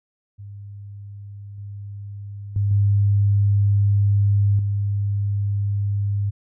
sine tone with level steps, 101.1 Hz, G#2, 46 cents flat, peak -34 / -31 / -17 / -14 / -19 dBFS, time 0.38-6.31 s, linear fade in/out 20 ms, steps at 1.58 / 2.56 / 2.71 / 4.59 s, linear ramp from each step 2 ms, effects none

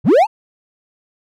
triangle linear sweep, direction up, 82.2 to 932.3 Hz, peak -5 dBFS, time 0.04-0.27 s, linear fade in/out 50 ms, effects none

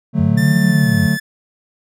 triangle chord, D major, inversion none, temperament just, 146.83 / 183.54 / 220.2 Hz, D3 / F#3 / A3, 0 / -14 / +2 cents, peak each -15 dBFS, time 0.13-1.18 s, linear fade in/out 50 ms
sine exponential two-way sweep, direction up then down, 87.4 to 196 to 87.4 Hz, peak -17 dBFS, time 0.19-1.07 s, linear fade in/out 5 ms, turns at 0.64 s
45% pulse tone with pitch glide, 1782 to 1738.3 Hz, A6 to A6, +22 to -21 cents, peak -22 dBFS, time 0.37-1.2 s, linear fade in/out 10 ms, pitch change -43 cents, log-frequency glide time 0.58-0.85 s
effects none

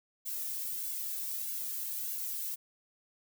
violet noise with flanger, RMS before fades -37 dBFS, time 0.25-2.56 s, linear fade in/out 20 ms, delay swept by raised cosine 1.6 to 2.12 ms, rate 1.6 Hz, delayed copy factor -0.9, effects none

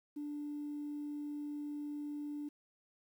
sine tone, 293.7 Hz, D4, in tune, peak -38 dBFS, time 0.16-2.49 s, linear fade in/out 10 ms, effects tanh soft clip ceiling -34 dBFS + 11-bit

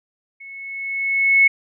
sine tone with level ramp, 2197 Hz, C#7, 16 cents flat, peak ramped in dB -36 to -8 dBFS, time 0.4-1.48 s, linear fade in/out 10 ms, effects none

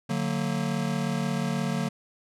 square chord, D augmented, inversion none, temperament just, 146.83 / 183.54 / 229.4 Hz, D3 / F#3 / A#3, 0 / -14 / -28 cents, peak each -31 dBFS, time 0.09-1.89 s, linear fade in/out 10 ms, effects low-pass 10000 Hz 12 dB/octave

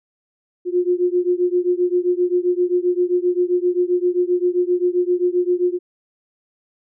sine beating tone pair, 353.9 / 361.5 Hz, F4 / F#4, +23 / -40 cents, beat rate 7.6 Hz, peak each -18 / -19 dBFS, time 0.65-5.79 s, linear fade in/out 50 ms, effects none

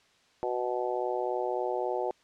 harmonic tone, 123.6 Hz, B2, 2 cents sharp, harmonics 3 / 4 / 5 / 6 / 7, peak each -33 / -34 / -35 / -36 / -36 dBFS, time 0.43-2.11 s, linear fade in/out 0 ms, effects white hiss -64 dBFS RMS until 2.23 s + low-pass 5000 Hz 12 dB/octave

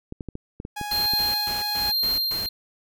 clicks, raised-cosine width 3 ms, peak -20 dBFS, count 8, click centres 0.124 / 0.208 / 0.287 / 0.354 / 0.601 / 0.651 / 0.813 / 1.136 s
sawtooth tone, 831 Hz, G#5, 1 cent sharp, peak -26 dBFS, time 0.76-1.92 s, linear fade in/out 10 ms
square tone with tremolo, 4186 Hz, C8, in tune, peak -21 dBFS, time 0.91-2.49 s, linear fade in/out 5 ms, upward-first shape sine, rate 1.1 Hz, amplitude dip 50%
pink noise bursts, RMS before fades -36 dBFS, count 6, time 0.91-2.46 s, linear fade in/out 0 ms, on 150 ms, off 130 ms
effects none

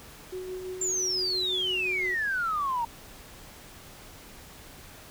sine tone with tremolo, 370 Hz, F#4, in tune, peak -32 dBFS, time 0.32-2.15 s, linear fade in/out 10 ms, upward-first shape sine, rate 5.9 Hz, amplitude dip 40%
sine exponential sweep, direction down, 7380 to 909 Hz, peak -25 dBFS, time 0.81-2.85 s, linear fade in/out 5 ms
effects tanh soft clip ceiling -20 dBFS + pink hiss -48 dBFS RMS until 5.1 s

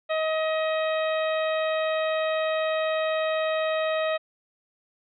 harmonic tone, 632 Hz, D#5, 27 cents sharp, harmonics 1 / 2 / 3 / 4 / 5 / 6, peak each -24 / -32 / -34 / -36 / -41 / -39 dBFS, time 0.09-4.18 s, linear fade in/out 20 ms, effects none

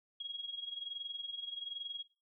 sine tone with amplitude modulation, 3296 Hz, G#7, 14 cents flat, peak -37 dBFS, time 0.2-2.03 s, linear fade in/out 5 ms, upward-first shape sine, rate 21.2 Hz, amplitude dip 75%, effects noise-tail reverb RT60 0.3 s tail -18 dB re dry

